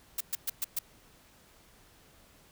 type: noise bursts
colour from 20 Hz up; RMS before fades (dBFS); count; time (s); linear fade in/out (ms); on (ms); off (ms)
blue; -31; 5; 0.18-0.79; 5; 26; 120
effects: pink hiss -60 dBFS RMS until 2.51 s